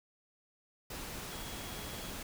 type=tone in noise; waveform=sine; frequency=3322 Hz; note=G#7; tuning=in tune; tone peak=-53 dBFS; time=1.3-2.11 s; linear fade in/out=5 ms; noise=pink; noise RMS=-43 dBFS; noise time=0.9-2.23 s; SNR=-13 dB; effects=none